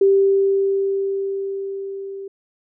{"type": "tone with level ramp", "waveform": "sine", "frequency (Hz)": 392, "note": "G4", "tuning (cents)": 0, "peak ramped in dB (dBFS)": [-10, -29], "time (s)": [0.01, 2.28], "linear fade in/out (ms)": 5, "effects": []}